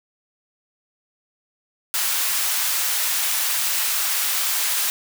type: high-pass noise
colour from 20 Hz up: white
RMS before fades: -22 dBFS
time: 1.94-4.9 s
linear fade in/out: 0 ms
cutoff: 940 Hz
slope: 12 dB/octave
effects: none

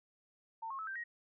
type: tone with pitch steps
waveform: sine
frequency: 900 / 1082.7 / 1302.5 / 1567 / 1885.1 Hz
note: A5 / C#6 / E6 / G6 / A#6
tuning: +39 / -41 / -21 / -1 / +19 cents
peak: -39 dBFS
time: 0.62-1.04 s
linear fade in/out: 10 ms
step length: 84 ms
effects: none

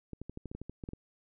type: clicks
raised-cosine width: 3 ms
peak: -28 dBFS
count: 12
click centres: 0.133 / 0.216 / 0.296 / 0.374 / 0.457 / 0.515 / 0.55 / 0.616 / 0.696 / 0.838 / 0.889 / 0.934 s
effects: none

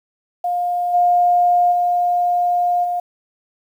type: tone with level steps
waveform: sine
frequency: 708 Hz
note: F5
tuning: 23 cents sharp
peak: -17 / -11 / -14 / -18 dBFS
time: 0.44-3 s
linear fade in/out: 5 ms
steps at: 0.93 / 1.71 / 2.83 s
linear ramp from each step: 20 ms
effects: 8-bit

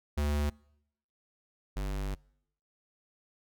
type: tone pair in turn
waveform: square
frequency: 73.42 / 49 Hz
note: D2 / G1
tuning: 0 / 0 cents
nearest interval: perfect fifth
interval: 700 cents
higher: first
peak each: -28 / -32 dBFS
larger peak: first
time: 0.17-0.5 / 1.76-2.15 s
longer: second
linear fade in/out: 10 ms
effects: noise-tail reverb RT60 0.8 s tail -26 dB re dry

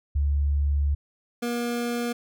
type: tone pair in turn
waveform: sine / 25% pulse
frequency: 71.6 / 238.6 Hz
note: D2 / A#3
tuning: -43 / +41 cents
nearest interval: octave + major sixth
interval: 2084 cents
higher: second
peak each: -20 / -22 dBFS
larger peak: first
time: 0.15-0.95 / 1.42-2.13 s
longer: first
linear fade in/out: 10 ms
effects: none

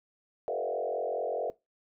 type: tone with frequency modulation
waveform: sine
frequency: 567 Hz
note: C#5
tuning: 39 cents sharp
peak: -29 dBFS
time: 0.48-1.5 s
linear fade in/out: 0 ms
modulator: 44.7 Hz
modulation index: 3.2
effects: noise-tail reverb RT60 0.2 s tail -20 dB re dry

